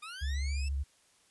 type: linear sweep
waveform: 20% pulse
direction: up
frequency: 1200 to 2686 Hz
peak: -37 dBFS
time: 0.02-0.69 s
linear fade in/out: 10 ms
type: tone with vibrato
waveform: sine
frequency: 69.3 Hz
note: C#2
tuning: in tune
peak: -30 dBFS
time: 0.21-0.84 s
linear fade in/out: 20 ms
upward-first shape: sine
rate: 14 Hz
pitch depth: 55 cents each way
effects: white hiss -66 dBFS RMS until 1.3 s + resampled to 24000 Hz